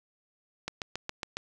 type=click train; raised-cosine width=0.2 ms; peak=-16 dBFS; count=6; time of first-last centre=0.68-1.37 s; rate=7.25 Hz; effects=none